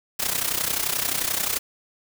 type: noise with amplitude modulation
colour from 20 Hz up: white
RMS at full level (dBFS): -22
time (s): 0.19-1.59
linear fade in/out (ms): 10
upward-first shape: sine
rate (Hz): 31.4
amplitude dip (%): 75
effects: none